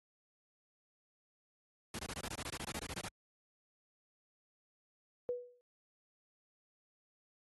pink noise bursts, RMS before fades -42 dBFS, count 16, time 1.94-3.085 s, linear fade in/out 2 ms, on 50 ms, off 23 ms
sine tone with exponential decay, 490 Hz, B4, 14 cents flat, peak -31 dBFS, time 5.29-5.61 s, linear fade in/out 0 ms, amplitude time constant 68 ms
effects high-pass 60 Hz 12 dB/octave + AAC 32 kbps

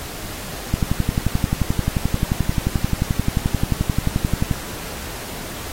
click train, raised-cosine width 5 ms, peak -5 dBFS, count 44, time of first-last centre 0.74-4.512 s, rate 11.4 Hz, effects pink hiss -32 dBFS RMS until 5.72 s + AAC 48 kbps

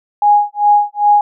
sine tone with tremolo, 827 Hz, G#5, 8 cents flat, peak -5 dBFS, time 0.22-1.21 s, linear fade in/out 2 ms, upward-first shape sine, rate 2.5 Hz, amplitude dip 100%, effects none

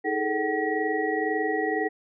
sine tone cluster, 316.6 / 418.4 / 440.3 / 759 / 1913 Hz, D#4 / G#4 / A4 / F#5 / A#6, +30 / +13 / +1 / +44 / +44 cents, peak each -30 dBFS, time 0.04-1.89 s, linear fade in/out 20 ms, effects none

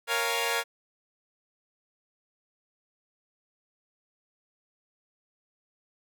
10% pulse chord, Bb minor seventh, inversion none, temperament equal, 466.2 / 554.4 / 698.5 / 830.6 Hz, Bb4 / Db5 / F5 / Ab5, 0 / 0 / 0 / 0 cents, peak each -21 / -24 / -24 / -27 dBFS, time 0.07-0.64 s, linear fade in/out 50 ms, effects none

